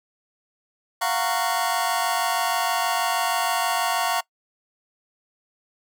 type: chord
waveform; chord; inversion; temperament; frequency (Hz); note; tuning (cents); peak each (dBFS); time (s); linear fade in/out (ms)
sawtooth; Gb major seventh; third; just; 693.7 / 740 / 925 / 1110; F5 / Gb5 / Bb5 / Db6; -12 / 0 / -14 / +2; -23; 1.01-4.21; 10
effects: noise-tail reverb RT60 0.1 s tail -22 dB re dry